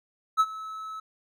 triangle tone with ADSR envelope, 1298 Hz, E6, 27 cents flat, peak -14 dBFS, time 0.37-1 s, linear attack 31 ms, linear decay 50 ms, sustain -19 dB, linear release 6 ms, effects none

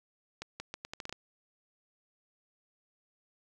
accelerating click train, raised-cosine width 0.2 ms, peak -22 dBFS, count 9, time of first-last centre 0.42-1.126 s, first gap 180 ms, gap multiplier 0.78, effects 10-bit

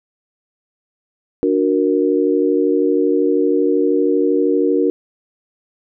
sine chord, D augmented, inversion none, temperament equal with one note detuned, 293.7 / 366.4 / 466.2 Hz, D4 / F#4 / A#4, 0 / -17 / 0 cents, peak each -17 / -17 / -17 dBFS, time 1.43-4.9 s, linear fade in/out 0 ms, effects none

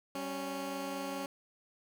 15% pulse tone pair together, 192.2 / 276 Hz, G3 / C#4, -34 / -7 cents, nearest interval tritone, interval 627 cents, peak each -37 / -31 dBFS, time 0.15-1.26 s, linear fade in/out 2 ms, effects none

